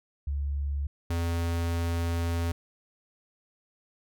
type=tone pair in turn; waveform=sine / square; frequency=70.8 / 84.58 Hz; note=C#2 / E2; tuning=+37 / +45 cents; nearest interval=minor third; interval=308 cents; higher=second; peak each=-27 dBFS; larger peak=neither; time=0.27-0.87 / 1.1-2.52 s; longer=second; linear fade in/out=5 ms; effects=none